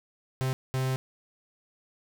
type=tone bursts at uneven times; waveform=45% pulse; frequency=130.81 Hz; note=C3; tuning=in tune; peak=-26 dBFS; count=2; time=0.41-0.53 / 0.74-0.96 s; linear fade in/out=0 ms; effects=none